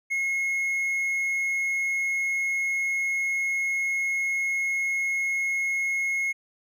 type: tone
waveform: triangle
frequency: 2166 Hz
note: C#7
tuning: 41 cents flat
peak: -22 dBFS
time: 0.1-6.33 s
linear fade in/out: 20 ms
effects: none